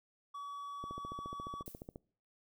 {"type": "tone", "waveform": "triangle", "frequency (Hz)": 1137, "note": "C#6", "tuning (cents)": 44, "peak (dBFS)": -40, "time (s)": [0.34, 1.63], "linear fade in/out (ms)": 10}
{"type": "click train", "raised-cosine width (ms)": 2, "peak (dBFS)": -32, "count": 17, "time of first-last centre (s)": [0.84, 1.959], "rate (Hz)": 14.3}
{"type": "noise with exponential decay", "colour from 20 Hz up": "violet", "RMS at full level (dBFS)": -48, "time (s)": [1.66, 1.98], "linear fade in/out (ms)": 0, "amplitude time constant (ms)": 69}
{"effects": ["noise-tail reverb RT60 0.5 s tail -24 dB re dry"]}